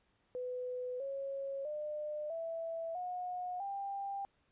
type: tone with pitch steps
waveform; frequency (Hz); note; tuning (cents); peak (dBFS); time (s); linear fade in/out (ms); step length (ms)
sine; 500 / 548.4 / 601.5 / 659.8 / 723.6 / 793.7; B4 / C#5 / D5 / E5 / F#5 / G5; +21 / -19 / +41 / +1 / -39 / +21; -37; 0.35-4.25; 0; 650
effects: pink hiss -75 dBFS RMS until 4.51 s + resampled to 8000 Hz